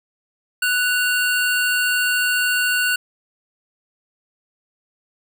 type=tone pair together; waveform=square; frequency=1480 / 2782 Hz; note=F#6 / F7; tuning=0 / -7 cents; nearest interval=major seventh; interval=1093 cents; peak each=-19 / -23 dBFS; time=0.62-2.96 s; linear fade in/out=5 ms; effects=none